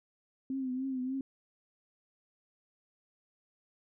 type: tone with vibrato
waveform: sine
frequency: 260.7 Hz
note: C4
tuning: 6 cents flat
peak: -32 dBFS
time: 0.5-1.21 s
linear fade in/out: 2 ms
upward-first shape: triangle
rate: 3.4 Hz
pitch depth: 69 cents each way
effects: none